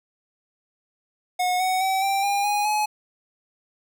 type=tone with pitch steps; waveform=square; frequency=727 / 745.7 / 764.9 / 784.6 / 804.8 / 825.5 / 846.8 Hz; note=F#5 / F#5 / G5 / G5 / G5 / G#5 / G#5; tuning=-31 / +13 / -43 / +1 / +45 / -11 / +33 cents; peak=-21 dBFS; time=1.39-2.86 s; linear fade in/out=10 ms; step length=210 ms; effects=none